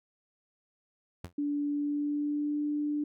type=tone with exponential decay; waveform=sawtooth; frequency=87.5 Hz; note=F2; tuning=4 cents sharp; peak=-31 dBFS; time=1.24-1.33 s; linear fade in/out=5 ms; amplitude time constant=19 ms
type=tone with pitch glide; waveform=sine; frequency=290 to 295.4 Hz; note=D4 to D4; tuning=-22 to +10 cents; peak=-28 dBFS; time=1.38-3.04 s; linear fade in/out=5 ms; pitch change=+32 cents; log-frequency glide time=1.69-2.61 s
effects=none